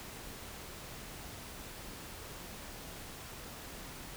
silence, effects pink hiss -47 dBFS RMS until 4.16 s

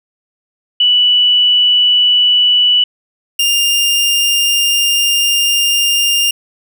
sine / sawtooth tone pair in turn, 2960 / 2804 Hz, F#7 / F7, 0 / +6 cents, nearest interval minor second, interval 94 cents, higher first, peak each -7 dBFS, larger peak neither, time 0.8-2.84 / 3.39-6.31 s, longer second, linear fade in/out 5 ms, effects none

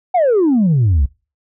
sine exponential sweep, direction down, 763 to 62.2 Hz, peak -8 dBFS, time 0.14-1.06 s, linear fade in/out 10 ms, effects noise-tail reverb RT60 0.3 s tail -23 dB re dry + tanh soft clip ceiling -8 dBFS

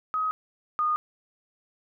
sine tone pair in turn, 1264 / 1227.3 Hz, D#6 / D#6, +27 / -24 cents, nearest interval minor second, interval 51 cents, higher first, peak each -24 / -22 dBFS, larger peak second, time 0.14-0.31 / 0.79-0.96 s, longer neither, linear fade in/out 0 ms, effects none

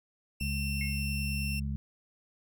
sawtooth tone, 2700 Hz, E7, 41 cents sharp, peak -32 dBFS, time 0.4-1.6 s, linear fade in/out 10 ms
harmonic tone, 69.3 Hz, C#2, in tune, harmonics 1 / 2 / 3, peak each -33 / -36 / -38 dBFS, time 0.41-1.76 s, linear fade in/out 0 ms
sine tone with exponential decay, 2157 Hz, C#7, 48 cents flat, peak -33 dBFS, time 0.81-1.05 s, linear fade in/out 2 ms, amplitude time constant 51 ms
effects none

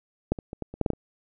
clicks, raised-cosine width 2 ms, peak -9 / -22 / -22 / -18 / -25 / -10 / -10 / -9 / -27 dBFS, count 9, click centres 0.32 / 0.388 / 0.531 / 0.623 / 0.74 / 0.813 / 0.862 / 0.903 / 0.934 s, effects none

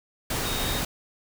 sine tone in noise, 3729 Hz, A#7, in tune, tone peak -33 dBFS, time 0.45-0.8 s, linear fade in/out 5 ms, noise pink, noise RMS -28 dBFS, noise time 0.3-0.85 s, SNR -8 dB, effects none

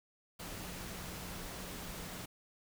sine tone in noise, 179.9 Hz, F#3, 48 cents flat, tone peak -51 dBFS, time 0.39-2.26 s, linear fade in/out 10 ms, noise pink, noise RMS -45 dBFS, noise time 0.39-2.26 s, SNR -9 dB, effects none

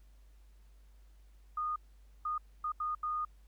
sine tone bursts at uneven times, 1229 Hz, D#6, 22 cents flat, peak -32 dBFS, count 5, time 1.57-1.76 / 2.25-2.38 / 2.64-2.72 / 2.8-2.95 / 3.03-3.25 s, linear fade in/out 5 ms, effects added 50 Hz sine -56 dBFS peak until 3.47 s + pink hiss -73 dBFS RMS until 3.47 s

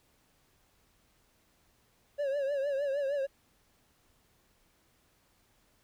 triangle tone with vibrato, 559 Hz, C#5, 14 cents sharp, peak -27 dBFS, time 2.18-3.27 s, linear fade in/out 20 ms, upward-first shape triangle, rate 6.5 Hz, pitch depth 96 cents each way, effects pink hiss -69 dBFS RMS until 5.83 s

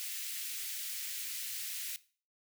white high-pass noise, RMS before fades -40 dBFS, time 0-1.96 s, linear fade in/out 0 ms, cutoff 1900 Hz, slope 24 dB/octave, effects noise-tail reverb RT60 0.4 s tail -18 dB re dry

